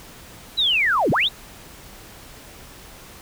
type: linear two-way sweep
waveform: sine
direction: down then up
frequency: 4017 to 104.5 to 4017 Hz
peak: -16 dBFS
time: 0.57-1.29 s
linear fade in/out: 20 ms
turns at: 1.11 s
effects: pink hiss -43 dBFS RMS until 3.21 s